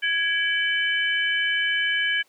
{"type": "tone cluster", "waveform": "sine", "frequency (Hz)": [1662, 2305, 3022], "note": ["G#6", "D7", "F#7"], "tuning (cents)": [1, -33, 36], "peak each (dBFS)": [-23, -27, -26], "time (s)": [0.02, 2.23], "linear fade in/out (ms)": 20, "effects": ["pink hiss -61 dBFS RMS until 2.28 s", "high-pass 400 Hz 12 dB/octave"]}